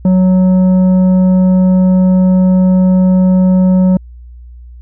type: tone with tanh clipping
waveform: triangle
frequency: 185 Hz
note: F#3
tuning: in tune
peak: -7 dBFS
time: 0.05-3.97 s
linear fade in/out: 2 ms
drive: 12 dB
effects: added 60 Hz sine -30 dBFS peak until 4.81 s